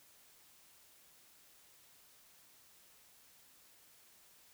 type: silence
effects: white hiss -64 dBFS RMS until 4.53 s